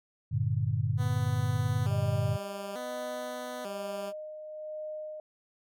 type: chord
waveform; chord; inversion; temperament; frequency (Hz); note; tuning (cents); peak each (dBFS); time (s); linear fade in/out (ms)
sine; G minor; none; equal; 98 / 116.54 / 146.83; G2 / Bb2 / D3; 0 / 0 / 0; -31 / -29 / -32; 0.31-2.37; 20
type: tone with vibrato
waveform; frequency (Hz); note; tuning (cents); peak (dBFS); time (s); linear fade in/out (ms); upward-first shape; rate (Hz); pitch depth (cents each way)
10% pulse; 222.1; A3; +16; -30; 0.97-4.13; 50; square; 0.56; 200
type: tone with tremolo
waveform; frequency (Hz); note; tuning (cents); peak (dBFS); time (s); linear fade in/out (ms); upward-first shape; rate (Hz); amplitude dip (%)
sine; 615; D#5; -20; -35; 1.91-5.2; 2; sine; 1.1; 45
effects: none